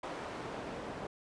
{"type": "noise with band-pass filter sweep", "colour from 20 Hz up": "pink", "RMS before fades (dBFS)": -42, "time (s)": [0.03, 1.07], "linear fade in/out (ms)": 5, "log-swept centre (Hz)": [710, 460], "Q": 0.71, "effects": ["resampled to 22050 Hz"]}